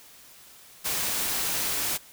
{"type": "noise", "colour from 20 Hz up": "white", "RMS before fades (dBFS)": -28, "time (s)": [0.84, 1.98], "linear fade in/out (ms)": 20, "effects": ["white hiss -51 dBFS RMS until 2.12 s"]}